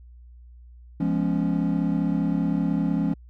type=chord; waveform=triangle; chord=C# dominant seventh; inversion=first; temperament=equal with one note detuned; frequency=172.21 / 207.7 / 246.9 / 277.2 Hz; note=E#3 / G#3 / B3 / C#4; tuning=-24 / 0 / 0 / 0 cents; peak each=-23 / -25 / -29 / -24 dBFS; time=1-3.14 s; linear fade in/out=5 ms; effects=added 60 Hz sine -44 dBFS peak until 3.29 s